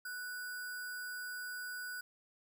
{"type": "tone with sample-and-hold", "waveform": "sine", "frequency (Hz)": 1480, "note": "F#6", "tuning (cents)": 0, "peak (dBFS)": -40, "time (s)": [0.05, 2.01], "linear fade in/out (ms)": 5, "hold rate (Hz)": 6300, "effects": []}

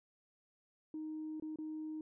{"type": "tone with dropouts", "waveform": "sine", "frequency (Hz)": 311.1, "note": "D#4", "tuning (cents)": 0, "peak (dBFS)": -39, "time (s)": [0.94, 2.01], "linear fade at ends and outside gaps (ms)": 2, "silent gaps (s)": [[1.399, 1.423], [1.559, 1.586]], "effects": ["tanh soft clip ceiling -36 dBFS"]}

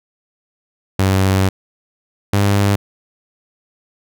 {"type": "tone pair in turn", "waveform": "sawtooth", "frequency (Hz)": [95.7, 100.66], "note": ["G2", "G2"], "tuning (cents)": [-41, 46], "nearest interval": "minor second", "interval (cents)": 87, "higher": "second", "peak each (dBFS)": -8, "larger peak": "neither", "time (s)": [[0.99, 1.49], [2.33, 2.76]], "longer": "first", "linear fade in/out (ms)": 5, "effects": []}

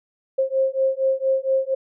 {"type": "beating tone pair", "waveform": "sine", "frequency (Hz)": [530, 534.3], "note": ["C5", "C5"], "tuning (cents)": [22, 36], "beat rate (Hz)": 4.3, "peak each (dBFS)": -21, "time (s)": [0.38, 1.75], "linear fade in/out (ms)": 10, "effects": []}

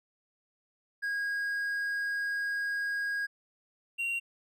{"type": "tone pair in turn", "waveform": "triangle", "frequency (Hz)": [1638, 2755], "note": ["G#6", "F7"], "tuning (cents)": [-24, -24], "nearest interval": "major sixth", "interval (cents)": 900, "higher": "second", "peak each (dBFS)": -28, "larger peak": "neither", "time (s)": [[1.02, 3.27], [3.98, 4.2]], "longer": "first", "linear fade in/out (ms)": 20, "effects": []}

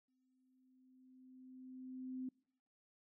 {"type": "tone with exponential growth", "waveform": "sine", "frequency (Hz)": 257.6, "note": "C4", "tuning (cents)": -27, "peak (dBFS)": -40, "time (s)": [0.08, 2.29], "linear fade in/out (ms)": 5, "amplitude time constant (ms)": 480, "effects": ["noise-tail reverb RT60 0.8 s tail -26 dB re dry"]}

